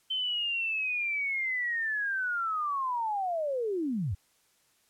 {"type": "linear sweep", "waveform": "sine", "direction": "down", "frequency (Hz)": [3092, 76], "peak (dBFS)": -28, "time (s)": [0.1, 4.15], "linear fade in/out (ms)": 10, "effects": ["white hiss -68 dBFS RMS until 4.89 s", "low-pass 12000 Hz 12 dB/octave"]}